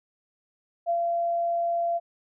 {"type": "tone with ADSR envelope", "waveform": "sine", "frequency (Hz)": 684, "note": "F5", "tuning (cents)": -36, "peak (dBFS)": -21, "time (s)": [0.86, 2], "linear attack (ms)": 36, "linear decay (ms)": 74, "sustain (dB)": -2, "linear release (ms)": 35, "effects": []}